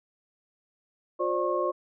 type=tone cluster; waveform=sine; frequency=356.7 / 528 / 590 / 1087 Hz; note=F4 / C5 / D5 / C#6; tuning=+37 / +16 / +8 / -34 cents; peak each=-30 dBFS; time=1.19-1.72 s; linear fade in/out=20 ms; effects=none